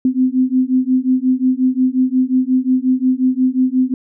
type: beating tone pair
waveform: sine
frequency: 254.2 / 259.8 Hz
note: C4 / C4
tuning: -50 / -12 cents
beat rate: 5.6 Hz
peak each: -15 dBFS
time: 0.05-3.94 s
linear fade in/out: 2 ms
effects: none